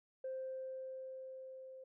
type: tone with level ramp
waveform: sine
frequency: 523.3 Hz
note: C5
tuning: in tune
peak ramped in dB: -38 to -50 dBFS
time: 0.24-1.84 s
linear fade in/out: 5 ms
effects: tanh soft clip ceiling -36 dBFS